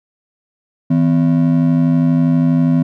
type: ring-modulated tone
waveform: triangle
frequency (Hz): 207.7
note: G#3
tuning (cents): 0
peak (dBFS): -5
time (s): 0.9-2.83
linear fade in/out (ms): 10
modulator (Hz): 46.2
effects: none